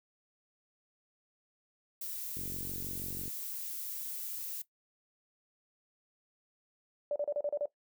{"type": "noise", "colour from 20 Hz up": "violet", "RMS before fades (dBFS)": -40, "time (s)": [2.01, 4.62], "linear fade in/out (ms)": 5}
{"type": "click train", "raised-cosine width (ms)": 3, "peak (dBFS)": -32, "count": 43, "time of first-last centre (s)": [2.37, 3.279], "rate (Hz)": 46.2}
{"type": "tone bursts", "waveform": "sine", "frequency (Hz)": 583, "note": "D5", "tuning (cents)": -13, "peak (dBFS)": -29, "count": 7, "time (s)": [7.11, 7.657], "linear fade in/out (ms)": 2, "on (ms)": 49, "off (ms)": 34}
{"effects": ["noise-tail reverb RT60 0.1 s tail -17 dB re dry"]}